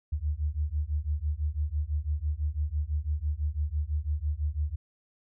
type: beating tone pair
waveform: sine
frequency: 72.1 / 78.1 Hz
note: D2 / D#2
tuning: -31 / +7 cents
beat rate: 6 Hz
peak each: -30 / -30 dBFS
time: 0.12-4.76 s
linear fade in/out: 10 ms
effects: none